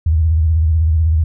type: tone with vibrato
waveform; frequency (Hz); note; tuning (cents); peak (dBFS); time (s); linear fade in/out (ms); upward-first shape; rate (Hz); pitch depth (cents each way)
sine; 79.9; D#2; +47; -10; 0.06-1.24; 5; square; 16; 83
effects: none